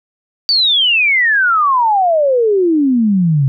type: exponential sweep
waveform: sine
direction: down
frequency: 4659 to 130.81 Hz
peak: -9 dBFS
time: 0.49-3.48 s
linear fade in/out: 0 ms
effects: none